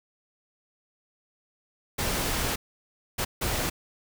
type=noise bursts at uneven times; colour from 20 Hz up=pink; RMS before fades=-28 dBFS; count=3; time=1.98-2.56 / 3.18-3.25 / 3.41-3.7 s; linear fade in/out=10 ms; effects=none